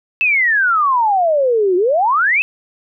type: exponential two-way sweep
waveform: sine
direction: down then up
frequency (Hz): 2666 to 349.2 to 2666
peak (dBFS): -11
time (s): 0.21-2.42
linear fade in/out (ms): 0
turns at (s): 1.76
effects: none